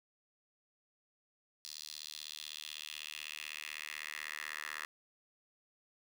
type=tone with high-pass filter sweep; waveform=10% pulse; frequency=76 Hz; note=D#2; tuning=40 cents flat; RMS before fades=-45 dBFS; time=1.65-4.85 s; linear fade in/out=0 ms; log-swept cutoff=4600 to 1600 Hz; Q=2.8; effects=none